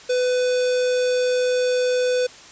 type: tone with notch filter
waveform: square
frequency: 499.9 Hz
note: B4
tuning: 21 cents sharp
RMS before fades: -20 dBFS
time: 0.09-2.27 s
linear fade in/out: 10 ms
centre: 1900 Hz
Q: 1.4
effects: white hiss -43 dBFS RMS until 2.51 s + resampled to 16000 Hz